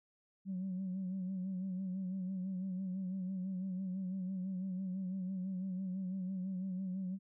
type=tone with vibrato; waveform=sine; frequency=187.3 Hz; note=F#3; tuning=21 cents sharp; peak=-35 dBFS; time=0.45-7.19 s; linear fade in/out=50 ms; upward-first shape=sine; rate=6 Hz; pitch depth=56 cents each way; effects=tanh soft clip ceiling -33 dBFS